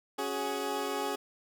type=chord; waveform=20% pulse; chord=C# suspended fourth; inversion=none; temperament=equal with one note detuned; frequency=277.2 / 370 / 417.5 Hz; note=C#4 / F#4 / G#4; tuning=0 / 0 / +9 cents; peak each=-33 / -33 / -29 dBFS; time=0.18-1.16 s; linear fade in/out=10 ms; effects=none